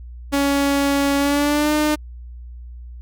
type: tone with pitch glide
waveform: sawtooth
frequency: 280.4 to 302.3 Hz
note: C#4 to D#4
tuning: +20 to -50 cents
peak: -12 dBFS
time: 0.32-1.96 s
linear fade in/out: 20 ms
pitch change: +130 cents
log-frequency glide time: 1.18-1.74 s
effects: added 60 Hz sine -33 dBFS peak until 3.01 s + Opus 48 kbps